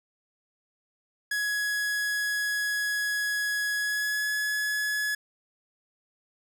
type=tone with pitch glide; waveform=45% pulse; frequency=1676 to 1695.5 Hz; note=G#6 to G#6; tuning=+15 to +35 cents; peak=-26 dBFS; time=1.31-5.15 s; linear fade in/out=5 ms; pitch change=+20 cents; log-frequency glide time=3.75-4.27 s; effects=none